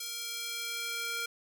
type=tone with high-pass filter sweep; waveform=square; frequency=466.2 Hz; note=A#4; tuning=in tune; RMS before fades=-37 dBFS; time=0-1.26 s; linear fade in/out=5 ms; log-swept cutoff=4100 to 1600 Hz; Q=0.99; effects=none